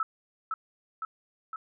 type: tone with echo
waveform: sine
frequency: 1310 Hz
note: E6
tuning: 11 cents flat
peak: -25 dBFS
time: 0-0.03 s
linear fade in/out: 2 ms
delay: 510 ms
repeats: 3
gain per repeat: -3 dB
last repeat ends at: 1.56 s
effects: none